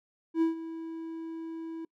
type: tone with ADSR envelope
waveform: triangle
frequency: 326.8 Hz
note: E4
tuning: 15 cents flat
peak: -19 dBFS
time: 0.34-1.85 s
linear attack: 76 ms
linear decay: 130 ms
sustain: -15 dB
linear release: 4 ms
effects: noise-tail reverb RT60 0.1 s tail -26 dB re dry